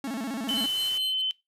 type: tone with vibrato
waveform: 45% pulse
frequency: 246.9 Hz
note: B3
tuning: in tune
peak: -30 dBFS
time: 0.04-0.66 s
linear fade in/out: 2 ms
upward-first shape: square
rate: 15 Hz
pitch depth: 190 cents each way
type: noise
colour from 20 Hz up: white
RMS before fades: -40 dBFS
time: 0.48-0.98 s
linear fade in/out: 5 ms
type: tone with pitch glide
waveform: sine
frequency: 3032 to 3058 Hz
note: F#7 to G7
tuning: +42 to -44 cents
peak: -25 dBFS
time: 0.49-1.31 s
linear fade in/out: 0 ms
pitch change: +14 cents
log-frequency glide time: 0.73-1.16 s
type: tone with tremolo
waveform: sawtooth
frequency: 4152 Hz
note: C8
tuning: 14 cents flat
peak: -31 dBFS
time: 0.55-1.22 s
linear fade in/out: 10 ms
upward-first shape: sine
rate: 4.5 Hz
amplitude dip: 100%
effects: noise-tail reverb RT60 0.2 s tail -20 dB re dry + resampled to 32000 Hz